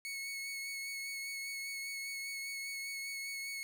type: tone with vibrato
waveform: sawtooth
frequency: 2204 Hz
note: C#7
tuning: 11 cents flat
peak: -36 dBFS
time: 0.05-3.63 s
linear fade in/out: 0 ms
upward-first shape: sine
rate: 5 Hz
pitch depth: 17 cents each way
effects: none